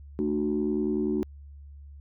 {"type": "chord", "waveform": "sine", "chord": "D major", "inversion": "second", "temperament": "equal with one note detuned", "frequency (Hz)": [220, 299.5, 370], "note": ["A3", "D4", "F#4"], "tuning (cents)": [0, 34, 0], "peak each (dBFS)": -28, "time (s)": [0.19, 1.23], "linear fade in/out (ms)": 0, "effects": ["tanh soft clip ceiling -17 dBFS", "added 71 Hz sine -43 dBFS peak until 2 s"]}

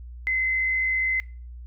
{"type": "tone with frequency modulation", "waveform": "sine", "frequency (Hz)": 2052, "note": "C7", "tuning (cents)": -34, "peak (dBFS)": -21, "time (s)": [0.27, 1.2], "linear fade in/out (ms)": 0, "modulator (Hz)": 54.9, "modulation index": 0.42, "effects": ["noise-tail reverb RT60 0.4 s tail -24 dB re dry", "added 60 Hz sine -37 dBFS peak until 1.66 s"]}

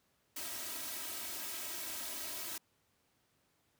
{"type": "noise with comb filter", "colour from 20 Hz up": "white", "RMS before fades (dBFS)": -42, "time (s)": [0.36, 2.58], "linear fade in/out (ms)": 5, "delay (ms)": 3.1, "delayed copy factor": 0.95, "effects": ["pink hiss -75 dBFS RMS until 3.79 s", "high-pass 80 Hz 12 dB/octave"]}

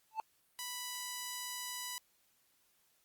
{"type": "tone with exponential growth", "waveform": "triangle", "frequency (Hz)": 880, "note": "A5", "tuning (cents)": 0, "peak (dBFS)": -28, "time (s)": [0.11, 0.2], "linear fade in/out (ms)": 1, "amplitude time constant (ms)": 18}
{"type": "tone", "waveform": "5% pulse", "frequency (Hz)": 987.8, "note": "B5", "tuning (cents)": 0, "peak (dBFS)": -28, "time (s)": [0.59, 1.98], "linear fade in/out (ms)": 0}
{"effects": ["white hiss -73 dBFS RMS until 3.04 s", "Opus 48 kbps"]}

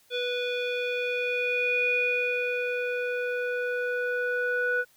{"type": "tone with low-pass filter sweep", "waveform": "square", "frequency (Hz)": 491.8, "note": "B4", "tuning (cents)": -7, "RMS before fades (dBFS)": -28, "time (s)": [0.1, 4.85], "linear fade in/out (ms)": 50, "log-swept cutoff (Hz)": [3200, 1600], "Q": 9.7, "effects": ["white hiss -62 dBFS RMS until 4.96 s"]}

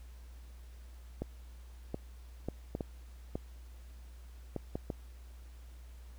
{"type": "clicks", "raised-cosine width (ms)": 2, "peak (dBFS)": -22, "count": 9, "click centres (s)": [1.22, 1.944, 2.486, 2.751, 2.808, 3.355, 4.563, 4.755, 4.902], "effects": ["added 60 Hz sine -48 dBFS peak until 6.18 s", "pink hiss -64 dBFS RMS until 6.18 s"]}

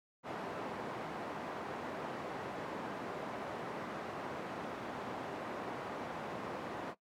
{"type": "band-pass noise", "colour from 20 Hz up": "white", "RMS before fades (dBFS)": -42, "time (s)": [0.23, 6.95], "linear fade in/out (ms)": 50, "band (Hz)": [160, 910], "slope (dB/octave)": 12, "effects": ["noise-tail reverb RT60 0.1 s tail -18 dB re dry", "MP3 96 kbps"]}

